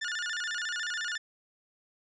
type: tone with vibrato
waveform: sawtooth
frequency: 1600 Hz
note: G6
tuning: 35 cents sharp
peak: -28 dBFS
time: 0.01-1.18 s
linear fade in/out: 10 ms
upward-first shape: square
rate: 14 Hz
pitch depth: 180 cents each way
effects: resampled to 16000 Hz